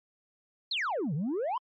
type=exponential two-way sweep; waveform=sine; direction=down then up; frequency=4435 to 134.9 to 1065 Hz; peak=-26 dBFS; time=0.71-1.58 s; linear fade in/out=5 ms; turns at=1.14 s; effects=tanh soft clip ceiling -27 dBFS + MP3 32 kbps